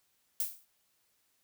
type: noise with exponential decay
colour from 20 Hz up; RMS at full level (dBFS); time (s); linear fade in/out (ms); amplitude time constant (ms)
violet; -29; 0.4-0.65; 2; 54
effects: white hiss -74 dBFS RMS until 1.43 s